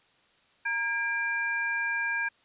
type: tone cluster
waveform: sine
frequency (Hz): 929 / 1623 / 2367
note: A#5 / G#6 / D7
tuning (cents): -6 / -40 / +13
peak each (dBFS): -37 / -28 / -33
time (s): 0.65-2.29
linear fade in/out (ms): 10
effects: white hiss -64 dBFS RMS until 2.44 s + resampled to 8000 Hz